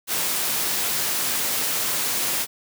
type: high-pass noise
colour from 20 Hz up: white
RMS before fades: -24 dBFS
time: 0.07-2.47 s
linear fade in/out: 50 ms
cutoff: 120 Hz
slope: 12 dB/octave
effects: none